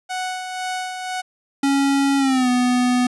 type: tone with tremolo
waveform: sawtooth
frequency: 740 Hz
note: F#5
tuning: in tune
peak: -19 dBFS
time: 0.09-1.22 s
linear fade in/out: 20 ms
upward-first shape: sine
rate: 2 Hz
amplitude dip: 45%
type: tone with pitch glide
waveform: square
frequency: 276.9 to 248.1 Hz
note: C#4 to B3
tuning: -2 to +8 cents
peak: -16 dBFS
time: 1.63-3.07 s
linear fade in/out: 5 ms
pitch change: -190 cents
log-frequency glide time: 2.18-2.49 s
effects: resampled to 24000 Hz